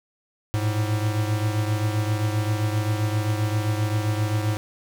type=beating tone pair; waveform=square; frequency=105.5 / 113.1 Hz; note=G#2 / A2; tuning=+28 / +48 cents; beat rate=7.6 Hz; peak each=-23 / -29 dBFS; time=0.54-4.57 s; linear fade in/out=0 ms; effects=none